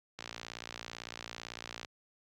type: click train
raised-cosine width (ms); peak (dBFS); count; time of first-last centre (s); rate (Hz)
0.2; -23; 97; 0.19-1.848; 57.9
effects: high-pass 80 Hz 12 dB/octave + Opus 48 kbps